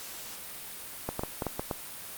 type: clicks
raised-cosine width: 1 ms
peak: -16 dBFS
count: 7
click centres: 1.09 / 1.194 / 1.235 / 1.422 / 1.467 / 1.595 / 1.712 s
effects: white hiss -42 dBFS RMS until 2.17 s + Opus 48 kbps